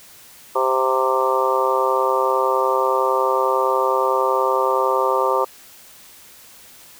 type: harmonic tone with a mistuned harmonic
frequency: 130.81 Hz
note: C3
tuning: in tune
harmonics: 3 / 4 / 5 / 6 / 7 / 8 / 9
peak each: -23 / -21 / -28 / -30 / -22 / -26 / -22 dBFS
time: 0.55-5.45 s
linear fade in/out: 10 ms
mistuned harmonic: 6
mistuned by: -20 cents
effects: white hiss -45 dBFS RMS until 6.99 s